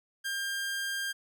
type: tone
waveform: sawtooth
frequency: 1600 Hz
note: G6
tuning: 35 cents sharp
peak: -28 dBFS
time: 0.24-1.13 s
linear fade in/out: 20 ms
effects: none